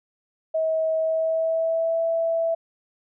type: tone with pitch glide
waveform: sine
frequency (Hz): 640 to 660.7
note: D#5 to E5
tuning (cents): +49 to +4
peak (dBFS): -20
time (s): 0.54-2.55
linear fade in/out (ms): 10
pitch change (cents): +55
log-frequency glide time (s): 0.97-2.02
effects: none